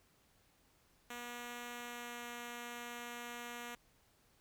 5% pulse tone with pitch glide, 241 to 239.6 Hz, B3 to A#3, -42 to +48 cents, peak -33 dBFS, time 1.1-3.75 s, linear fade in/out 2 ms, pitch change -10 cents, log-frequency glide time 1.74-2.25 s, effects pink hiss -71 dBFS RMS until 4.4 s

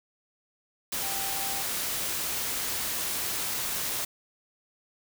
sine tone in noise, 784 Hz, G5, in tune, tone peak -38 dBFS, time 1.02-1.62 s, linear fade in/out 5 ms, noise white, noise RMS -31 dBFS, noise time 0.92-4.05 s, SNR -10 dB, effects none

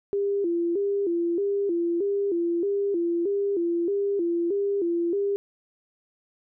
sine tone with vibrato, 370 Hz, F#4, in tune, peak -22 dBFS, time 0.13-5.36 s, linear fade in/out 0 ms, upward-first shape square, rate 1.6 Hz, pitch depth 140 cents each way, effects none

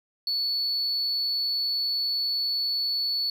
triangle tone, 4435 Hz, C#8, in tune, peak -22 dBFS, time 0.27-3.3 s, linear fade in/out 2 ms, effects tanh soft clip ceiling -20 dBFS

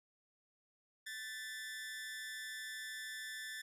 sawtooth tone with amplitude modulation, 1760 Hz, A6, in tune, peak -37 dBFS, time 1.06-3.62 s, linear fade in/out 10 ms, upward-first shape sine, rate 233 Hz, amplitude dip 65%, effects resampled to 32000 Hz

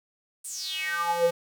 square tone with high-pass filter sweep, 171.5 Hz, F3, 31 cents flat, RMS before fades -28 dBFS, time 0.44-1.31 s, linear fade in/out 10 ms, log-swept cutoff 9300 to 400 Hz, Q 7.1, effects 9-bit

